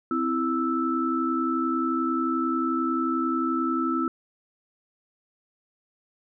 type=tone cluster; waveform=sine; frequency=258.5 / 329.8 / 1317 Hz; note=C4 / E4 / E6; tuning=-21 / +1 / -2 cents; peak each=-27 dBFS; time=0.11-4.08 s; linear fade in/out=2 ms; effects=none